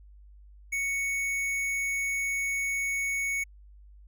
sine tone with tanh clipping, 2221 Hz, C#7, 3 cents sharp, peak -29 dBFS, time 0.72-3.44 s, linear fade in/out 10 ms, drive 15 dB, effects added 50 Hz sine -49 dBFS peak until 4.07 s

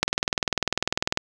click train, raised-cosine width 0.2 ms, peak -3 dBFS, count 24, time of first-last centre 0.03-1.174 s, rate 20.1 Hz, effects 7-bit

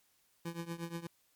25% pulse tone with tremolo, 168.7 Hz, E3, 40 cents sharp, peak -32 dBFS, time 0.45-1.07 s, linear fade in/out 5 ms, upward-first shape triangle, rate 8.4 Hz, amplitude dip 90%, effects white hiss -72 dBFS RMS until 1.35 s + MP3 96 kbps

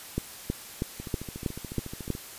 two click trains, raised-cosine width 3 ms, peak -24 / -14 dBFS, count 17 / 7, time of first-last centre 1-2.151 / 0.18-2.103 s, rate 13.9 / 3.12 Hz, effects white hiss -44 dBFS RMS until 2.38 s + resampled to 32000 Hz

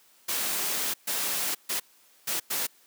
white noise bursts at uneven times, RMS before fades -29 dBFS, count 5, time 0.28-0.94 / 1.07-1.55 / 1.69-1.8 / 2.27-2.4 / 2.5-2.67 s, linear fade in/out 10 ms, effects white hiss -60 dBFS RMS until 2.86 s + high-pass 200 Hz 12 dB/octave

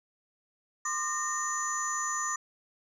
sine tone cluster, 1048 / 1206 / 1837 / 6120 / 6950 Hz, C6 / D6 / A#6 / G8 / A8, +2 / +46 / -26 / -42 / -22 cents, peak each -39 / -33 / -36 / -36 / -34 dBFS, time 0.85-2.36 s, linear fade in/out 5 ms, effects tanh soft clip ceiling -21 dBFS

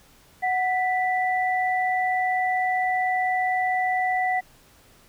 sine tone pair together, 740 / 1975.6 Hz, F#5 / B6, 0 / 0 cents, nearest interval octave + perfect fourth, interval 1700 cents, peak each -22 / -26 dBFS, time 0.42-4.41 s, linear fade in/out 20 ms, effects pink hiss -55 dBFS RMS until 5.08 s

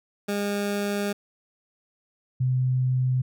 20% pulse / sine tone pair in turn, 203.3 / 128.07 Hz, G#3 / C3, -37 / -37 cents, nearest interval minor sixth, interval 800 cents, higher first, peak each -20 dBFS, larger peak neither, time 0.28-1.13 / 2.4-3.22 s, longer first, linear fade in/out 10 ms, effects none

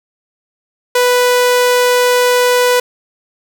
sawtooth tone, 493.9 Hz, B4, in tune, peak -5 dBFS, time 0.95-2.8 s, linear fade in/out 5 ms, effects none

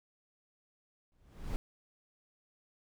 brown noise with exponential growth, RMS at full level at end -33 dBFS, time 1.12-1.56 s, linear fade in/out 0 ms, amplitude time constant 94 ms, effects none

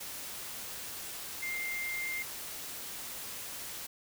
sine tone in noise, 2103 Hz, C7, 8 cents sharp, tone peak -34 dBFS, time 1.42-2.23 s, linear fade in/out 10 ms, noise white, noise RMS -42 dBFS, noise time 0-3.87 s, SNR +5 dB, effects none

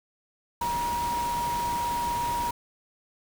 sine tone in noise, 952 Hz, A#5, 36 cents sharp, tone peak -26 dBFS, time 0.61-2.51 s, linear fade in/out 5 ms, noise pink, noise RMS -36 dBFS, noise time 0.61-2.51 s, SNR +7 dB, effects none

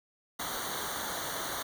pink noise with comb filter, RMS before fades -36 dBFS, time 0.39-1.63 s, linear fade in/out 10 ms, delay 0.39 ms, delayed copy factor -0.9, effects none

